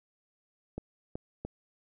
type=clicks; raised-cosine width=2 ms; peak=-23 dBFS; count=3; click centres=0.78 / 1.155 / 1.45 s; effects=none